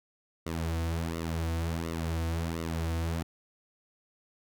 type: tone with flanger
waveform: sawtooth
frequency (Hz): 82.41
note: E2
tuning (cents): 0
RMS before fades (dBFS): -32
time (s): 0.46-3.23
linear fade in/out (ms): 5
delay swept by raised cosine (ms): 1.2 to 5.1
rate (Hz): 1.4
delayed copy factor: -0.8
effects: none